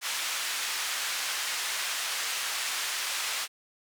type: band-pass noise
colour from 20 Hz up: pink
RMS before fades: -32 dBFS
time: 0.01-3.48 s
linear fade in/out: 50 ms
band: 1500 to 10000 Hz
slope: 12 dB/octave
effects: none